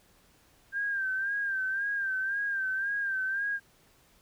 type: tone with vibrato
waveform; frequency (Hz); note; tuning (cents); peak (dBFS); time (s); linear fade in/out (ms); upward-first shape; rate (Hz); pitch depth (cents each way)
sine; 1585; G6; +19; -28; 0.72-3.6; 50; sine; 1.9; 64
effects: pink hiss -63 dBFS RMS until 4.21 s